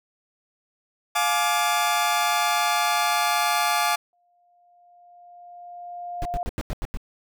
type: chord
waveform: sawtooth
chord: D diminished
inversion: first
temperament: just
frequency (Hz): 704.8 / 845.8 / 1174.7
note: F5 / Ab5 / D6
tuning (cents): +16 / +31 / 0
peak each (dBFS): -21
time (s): 1.15-3.96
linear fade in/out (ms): 10
type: tone with exponential growth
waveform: sine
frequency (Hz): 704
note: F5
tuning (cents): +14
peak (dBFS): -25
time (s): 4.13-6.43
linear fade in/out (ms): 1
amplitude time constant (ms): 500
type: noise bursts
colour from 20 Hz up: brown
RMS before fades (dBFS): -27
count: 7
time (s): 6.22-6.972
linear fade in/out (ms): 0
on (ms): 32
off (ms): 88
effects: none